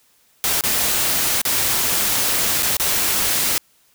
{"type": "noise with dropouts", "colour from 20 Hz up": "white", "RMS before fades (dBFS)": -19, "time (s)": [0.44, 3.58], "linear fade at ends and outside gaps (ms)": 0, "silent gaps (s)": [[0.61, 0.637], [1.416, 1.452], [2.624, 2.63], [2.768, 2.798]], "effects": ["white hiss -58 dBFS RMS until 3.94 s"]}